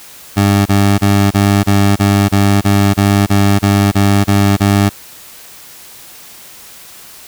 20% pulse tone bursts, 100.2 Hz, G2, 38 cents sharp, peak -3 dBFS, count 14, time 0.36-4.898 s, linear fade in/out 20 ms, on 300 ms, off 26 ms, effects white hiss -36 dBFS RMS until 7.27 s

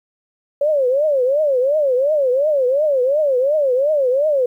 sine tone with vibrato, 554.4 Hz, C#5, in tune, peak -13 dBFS, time 0.61-4.46 s, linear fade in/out 5 ms, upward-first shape triangle, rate 2.8 Hz, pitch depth 230 cents each way, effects 9-bit

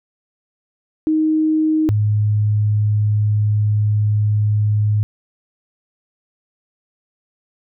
sine tone pair in turn, 312.6 / 105.38 Hz, D#4 / G#2, +8 / +26 cents, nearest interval octave + perfect fifth, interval 1882 cents, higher first, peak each -13 dBFS, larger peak neither, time 1.07-1.89 / 1.89-5.03 s, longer second, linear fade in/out 0 ms, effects none

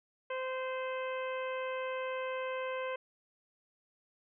harmonic tone, 518 Hz, C5, 17 cents flat, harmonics 1 / 2 / 3 / 4 / 5 / 6, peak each -36 / -41 / -45 / -47 / -47 / -53 dBFS, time 0.3-2.96 s, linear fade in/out 5 ms, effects none

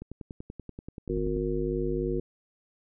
click train, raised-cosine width 3 ms, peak -26 dBFS, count 15, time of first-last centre 0.02-1.366 s, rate 10.4 Hz
harmonic tone, 51.6 Hz, G#1, 10 cents flat, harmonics 1 / 3 / 5 / 7 / 9, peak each -33 / -35 / -35 / -30 / -33 dBFS, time 1.09-2.2 s, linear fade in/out 5 ms
effects none

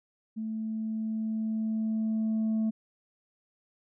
sine tone with level ramp, 220 Hz, A3, in tune, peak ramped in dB -31 to -22 dBFS, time 0.36-2.71 s, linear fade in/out 20 ms, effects tanh soft clip ceiling -24 dBFS

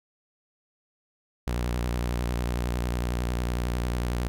sawtooth tone with vibrato, 60.2 Hz, B1, 44 cents flat, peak -22 dBFS, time 1.47-4.28 s, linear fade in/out 0 ms, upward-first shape sine, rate 11 Hz, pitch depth 81 cents each way, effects none

